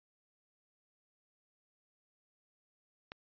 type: click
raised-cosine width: 0.3 ms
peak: -27 dBFS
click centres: 3.119 s
effects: resampled to 11025 Hz